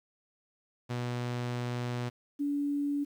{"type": "tone pair in turn", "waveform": ["sawtooth", "sine"], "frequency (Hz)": [122.1, 286.7], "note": ["B2", "D4"], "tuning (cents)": [-19, -42], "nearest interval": "octave + minor third", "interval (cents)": 1477, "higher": "second", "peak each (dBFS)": -28, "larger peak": "neither", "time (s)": [[0.89, 2.1], [2.39, 3.05]], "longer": "first", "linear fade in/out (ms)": 20, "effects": ["low-pass 6000 Hz 12 dB/octave", "10-bit"]}